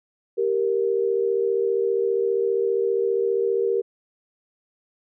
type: tone pair together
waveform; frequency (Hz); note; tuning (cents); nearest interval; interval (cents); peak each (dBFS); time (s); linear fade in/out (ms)
sine; 392 / 467; G4 / A#4; 0 / +3; minor third; 303; -22; 0.37-3.82; 20
effects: none